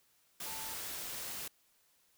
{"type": "tone in noise", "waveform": "sine", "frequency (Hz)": 886, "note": "A5", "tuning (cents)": 12, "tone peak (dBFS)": -49, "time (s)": [0.46, 0.74], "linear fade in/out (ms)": 5, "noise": "white", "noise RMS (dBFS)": -42, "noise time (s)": [0.4, 1.48], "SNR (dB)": -10, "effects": ["white hiss -71 dBFS RMS until 2.17 s"]}